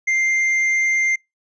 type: tone with hard clipping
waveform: sine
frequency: 2097 Hz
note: C7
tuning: 3 cents sharp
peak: -17 dBFS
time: 0.07-1.16 s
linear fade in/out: 10 ms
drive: 4 dB
effects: noise-tail reverb RT60 0.2 s tail -26 dB re dry + resampled to 22050 Hz